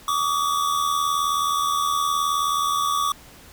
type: tone pair together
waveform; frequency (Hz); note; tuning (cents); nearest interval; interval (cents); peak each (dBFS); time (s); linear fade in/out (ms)
square; 1142 / 1221.1; D6 / D#6; -49 / -33; minor second; 116; -22 / -27; 0.08-3.12; 2
effects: pink hiss -47 dBFS RMS until 3.52 s